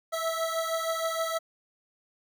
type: beating tone pair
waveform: 25% pulse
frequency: 652 / 658.4 Hz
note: E5 / E5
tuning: -19 / -2 cents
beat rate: 6.4 Hz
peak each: -26 / -29 dBFS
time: 0.12-1.39 s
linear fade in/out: 20 ms
effects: none